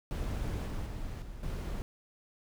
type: noise with level steps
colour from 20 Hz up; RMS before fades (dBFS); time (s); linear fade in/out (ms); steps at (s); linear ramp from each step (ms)
brown; -34 / -36 / -39 / -45 / -36; 0.11-1.82; 0; 0.66 / 0.86 / 1.22 / 1.43; 2
effects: none